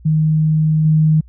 sine tone with level steps, 155.8 Hz, D#3, 3 cents sharp, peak -11 / -9 dBFS, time 0.05-1.21 s, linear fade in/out 10 ms, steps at 0.85 s, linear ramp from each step 2 ms, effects added 60 Hz sine -39 dBFS peak until 1.28 s

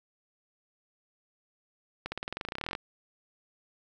accelerating click train, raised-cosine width 0.3 ms, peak -18 dBFS, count 20, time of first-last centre 2.06-2.751 s, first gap 60 ms, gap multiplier 0.94, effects 10-bit

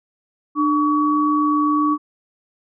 sine tone pair together, 299.8 / 1131.9 Hz, D4 / C#6, +36 / +36 cents, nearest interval octave + major seventh, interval 2300 cents, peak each -17 / -18 dBFS, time 0.55-1.98 s, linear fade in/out 50 ms, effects none

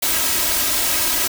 white noise with comb filter, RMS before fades -19 dBFS, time 0.02-1.28 s, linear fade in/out 10 ms, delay 3.1 ms, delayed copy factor +0.65, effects none

